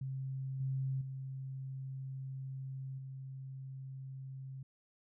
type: tone with level steps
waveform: sine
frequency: 133.3 Hz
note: C3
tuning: 33 cents sharp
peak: -37 / -33 / -40 / -43 dBFS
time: 0.01-4.63 s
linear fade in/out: 5 ms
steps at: 0.6 / 1.01 / 2.98 s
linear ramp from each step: 5 ms
effects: none